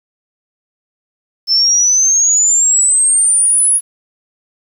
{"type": "exponential sweep", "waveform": "sine", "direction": "up", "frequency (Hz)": [5274, 10548], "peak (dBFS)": -8, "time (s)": [1.47, 3.81], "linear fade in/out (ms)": 50, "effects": ["7-bit"]}